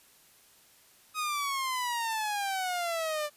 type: exponential sweep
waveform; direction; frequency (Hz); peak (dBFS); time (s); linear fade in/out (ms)
sawtooth; down; 1263 to 587.3; -26; 1.14-3.3; 50
effects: white hiss -60 dBFS RMS until 3.36 s + resampled to 32000 Hz